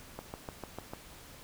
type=click train; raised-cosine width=1 ms; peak=-25 dBFS; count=6; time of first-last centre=0.19-0.935 s; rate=6.71 Hz; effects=pink hiss -52 dBFS RMS until 1.43 s